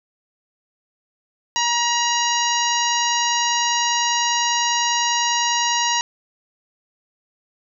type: harmonic tone with a mistuned harmonic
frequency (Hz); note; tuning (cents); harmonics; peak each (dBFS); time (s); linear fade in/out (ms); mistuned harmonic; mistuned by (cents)
950; A#5; +33; 1 / 2 / 3 / 4 / 5 / 6 / 7; -21 / -26 / -25 / -27 / -30 / -26 / -27; 1.56-6.01; 0; 4; +56
effects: none

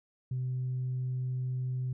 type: tone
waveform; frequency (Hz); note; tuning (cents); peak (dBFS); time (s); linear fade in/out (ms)
sine; 127.6; C3; -43; -29; 0.31-1.93; 5
effects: tanh soft clip ceiling -27 dBFS

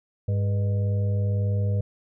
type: harmonic tone with a mistuned harmonic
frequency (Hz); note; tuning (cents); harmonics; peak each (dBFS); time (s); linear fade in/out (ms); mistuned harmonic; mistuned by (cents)
101.8; G#2; -34; 1 / 2 / 4 / 5 / 6; -21 / -36 / -44 / -36 / -41; 0.28-1.81; 5; 5; -70
effects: none

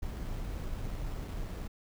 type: noise with sample-and-hold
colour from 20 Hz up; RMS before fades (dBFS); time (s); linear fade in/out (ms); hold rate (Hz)
brown; -37; 0.02-1.68; 10; 6300
effects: none

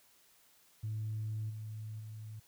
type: tone with level steps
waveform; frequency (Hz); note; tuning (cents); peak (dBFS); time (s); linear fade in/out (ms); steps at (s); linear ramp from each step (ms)
sine; 108.5; A2; -24; -34 / -40 / -43; 0.83-2.4; 10; 1.49 / 1.99; 20
effects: tanh soft clip ceiling -31 dBFS + white hiss -66 dBFS RMS until 2.47 s

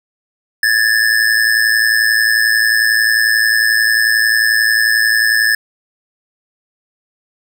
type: ring-modulated tone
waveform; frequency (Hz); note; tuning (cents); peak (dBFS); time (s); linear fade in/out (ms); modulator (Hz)
square; 1724; A6; -36; -8; 0.63-5.55; 2; 55.6
effects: none

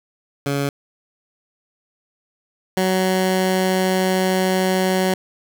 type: tone pair in turn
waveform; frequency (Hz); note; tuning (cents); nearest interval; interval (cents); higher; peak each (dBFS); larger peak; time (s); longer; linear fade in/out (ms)
15% pulse; 140.8 / 186.86; C#3 / F#3; +27 / +17; perfect fourth; 490; second; -13 / -10; second; 0.46-0.69 / 2.77-5.14; second; 2
effects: none

